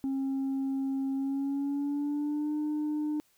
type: tone with pitch glide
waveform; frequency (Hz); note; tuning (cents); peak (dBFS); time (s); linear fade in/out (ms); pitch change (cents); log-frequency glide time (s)
sine; 270 to 301.3; C#4 to D4; -45 to +44; -26; 0.04-3.2; 0; +189; 1.14-2.55
effects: tanh soft clip ceiling -27 dBFS + white hiss -68 dBFS RMS until 3.37 s